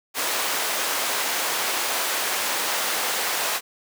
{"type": "high-pass noise", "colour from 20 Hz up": "pink", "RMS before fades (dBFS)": -25, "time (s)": [0.14, 3.61], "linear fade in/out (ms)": 50, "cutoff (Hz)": 650, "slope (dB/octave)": 12, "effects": []}